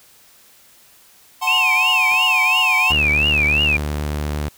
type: chord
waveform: square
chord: F# diminished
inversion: none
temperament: equal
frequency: 740 / 880 / 1046.5 Hz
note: F#5 / A5 / C6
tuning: 0 / 0 / 0 cents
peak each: -26 / -26 / -23 dBFS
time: 1.41-2.93 s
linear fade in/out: 20 ms
type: tone with vibrato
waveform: sine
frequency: 2557 Hz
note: D#7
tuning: 47 cents sharp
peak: -14 dBFS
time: 1.47-3.77 s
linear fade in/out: 5 ms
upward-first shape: triangle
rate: 2.9 Hz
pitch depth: 220 cents each way
type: clicks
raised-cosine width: 0.5 ms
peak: -23 dBFS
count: 2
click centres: 2.119 / 2.139 s
type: tone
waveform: sawtooth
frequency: 74.3 Hz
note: D2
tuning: 21 cents sharp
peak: -17 dBFS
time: 2.9-4.49 s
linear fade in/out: 10 ms
effects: white hiss -50 dBFS RMS until 4.57 s